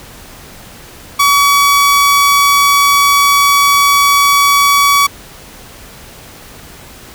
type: tone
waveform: sawtooth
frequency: 1135 Hz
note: C#6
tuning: 41 cents sharp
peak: -3 dBFS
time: 1.19-5.07 s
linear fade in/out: 10 ms
effects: pink hiss -35 dBFS RMS until 7.14 s